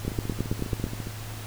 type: two click trains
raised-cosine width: 3 ms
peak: -21 / -13 dBFS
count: 16 / 8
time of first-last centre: 0.05-1.07 / 0.08-0.841 s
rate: 14.7 / 9.2 Hz
effects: added 107 Hz sine -36 dBFS peak until 1.46 s + pink hiss -41 dBFS RMS until 1.46 s